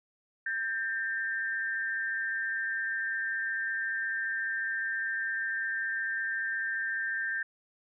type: tone pair together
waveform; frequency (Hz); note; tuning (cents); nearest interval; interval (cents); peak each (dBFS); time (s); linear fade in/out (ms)
sine; 1582 / 1807.2; G6 / A6; +15 / +46; major second; 231; -32 / -33; 0.46-7.43; 5
effects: none